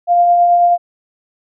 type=tone with tremolo; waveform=sine; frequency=699 Hz; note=F5; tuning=1 cent sharp; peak=-6 dBFS; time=0.07-0.78 s; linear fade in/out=50 ms; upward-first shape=triangle; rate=9.2 Hz; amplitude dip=30%; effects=none